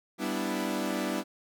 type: chord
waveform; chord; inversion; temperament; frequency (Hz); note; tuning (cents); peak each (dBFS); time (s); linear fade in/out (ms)
sawtooth; E minor seventh; first; equal; 196 / 246.9 / 293.7 / 329.6; G3 / B3 / D4 / E4; 0 / 0 / 0 / 0; -31; 0.18-1.24; 50
effects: none